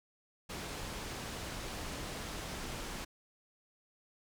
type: low-pass noise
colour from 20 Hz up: pink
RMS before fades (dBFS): -42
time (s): 0.49-3.05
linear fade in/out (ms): 10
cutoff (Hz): 8800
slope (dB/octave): 12
effects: none